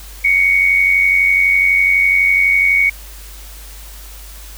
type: tone pair together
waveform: sine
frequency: 2142 / 2234 Hz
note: C7 / C#7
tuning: +40 / +13 cents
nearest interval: minor second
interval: 73 cents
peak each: -18 / -10 dBFS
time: 0.24-2.9 s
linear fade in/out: 10 ms
effects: added 50 Hz sine -33 dBFS peak until 4.57 s + white hiss -38 dBFS RMS until 4.57 s